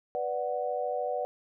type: chord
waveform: sine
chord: B minor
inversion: none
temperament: equal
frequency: 493.9 / 587.3 / 740 Hz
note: B4 / D5 / F#5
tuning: 0 / 0 / 0 cents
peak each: -33 dBFS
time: 0.15-1.25 s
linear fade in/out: 0 ms
effects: none